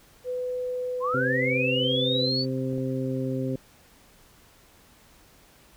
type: tone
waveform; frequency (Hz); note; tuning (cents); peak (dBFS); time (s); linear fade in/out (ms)
sine; 500; B4; +21; -27; 0.24-2.31; 50
type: linear sweep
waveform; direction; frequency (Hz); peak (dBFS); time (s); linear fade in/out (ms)
sine; up; 987.8 to 4568; -25; 1-2.46; 50
type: harmonic tone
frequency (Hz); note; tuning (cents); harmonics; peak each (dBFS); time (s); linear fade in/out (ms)
130.9; C3; +1; 1 / 2 / 3 / 4; -30 / -29 / -34 / -34; 1.14-3.56; 2
type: clicks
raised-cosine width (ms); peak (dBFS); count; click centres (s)
2; -30; 2; 2.732 / 2.781
effects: pink hiss -56 dBFS RMS until 5.76 s